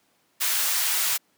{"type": "high-pass noise", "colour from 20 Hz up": "white", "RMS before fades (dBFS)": -24, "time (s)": [0.4, 1.18], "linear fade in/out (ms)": 20, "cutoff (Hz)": 970, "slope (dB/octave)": 12, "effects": ["pink hiss -66 dBFS RMS until 1.37 s", "high-pass 200 Hz 12 dB/octave"]}